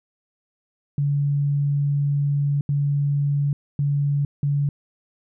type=tone bursts at uneven times; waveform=sine; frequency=142.9 Hz; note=D3; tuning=47 cents flat; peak=-18 dBFS; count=4; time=0.98-2.61 / 2.69-3.53 / 3.79-4.25 / 4.43-4.69 s; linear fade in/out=2 ms; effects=none